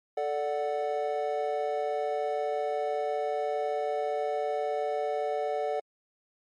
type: chord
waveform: triangle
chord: D major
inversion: second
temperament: equal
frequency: 440 / 587.3 / 740 Hz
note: A4 / D5 / F#5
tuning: 0 / 0 / 0 cents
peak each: -30 dBFS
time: 0.17-5.8 s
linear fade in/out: 5 ms
effects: MP3 48 kbps